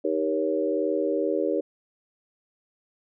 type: chord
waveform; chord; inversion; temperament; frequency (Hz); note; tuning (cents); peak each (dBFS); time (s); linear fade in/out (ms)
sine; Eb dominant seventh; none; equal with one note detuned; 311.1 / 392 / 474.3 / 554.4; Eb4 / G4 / Bb4 / Db5; 0 / 0 / +30 / 0; -28; 0.04-1.61; 10
effects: none